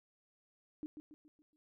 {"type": "tone with echo", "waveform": "sine", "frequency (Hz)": 302.9, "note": "D#4", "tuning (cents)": -46, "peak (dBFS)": -39, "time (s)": [0.83, 0.86], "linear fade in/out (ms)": 0, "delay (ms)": 140, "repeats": 5, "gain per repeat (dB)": -7, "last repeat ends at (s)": 1.56, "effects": []}